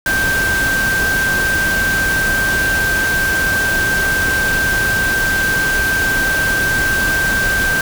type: tone in noise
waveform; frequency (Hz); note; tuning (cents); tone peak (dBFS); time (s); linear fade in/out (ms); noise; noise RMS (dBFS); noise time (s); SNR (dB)
sine; 1568; G6; 0; -14; 0.06-7.81; 2; pink; -21; 0.06-7.81; +4
effects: none